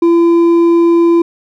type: tone with hard clipping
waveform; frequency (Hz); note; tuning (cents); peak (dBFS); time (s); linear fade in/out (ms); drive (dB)
sine; 338.5; E4; +46; -7; 0.02-1.22; 5; 4
effects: none